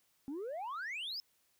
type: exponential sweep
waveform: sine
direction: up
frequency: 261.6 to 5310 Hz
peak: -36 dBFS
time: 0.28-1.2 s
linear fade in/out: 0 ms
effects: tanh soft clip ceiling -37 dBFS + white hiss -74 dBFS RMS until 1.59 s